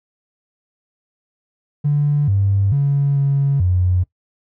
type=tone with pitch steps; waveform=triangle; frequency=145.9 / 98.9 / 140.9 / 139.5 / 90.6 Hz; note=D3 / G2 / C#3 / C#3 / F#2; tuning=-11 / +16 / +29 / +11 / -36 cents; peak=-9 dBFS; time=1.84-4.04 s; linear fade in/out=20 ms; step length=440 ms; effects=noise-tail reverb RT60 0.1 s tail -20 dB re dry + tanh soft clip ceiling -11 dBFS